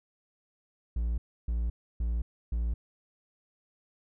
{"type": "tone bursts", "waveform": "triangle", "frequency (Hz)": 57.7, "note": "A#1", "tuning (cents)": -17, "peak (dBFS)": -25, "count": 4, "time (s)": [0.96, 2.74], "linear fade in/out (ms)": 5, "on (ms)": 220, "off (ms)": 300, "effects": []}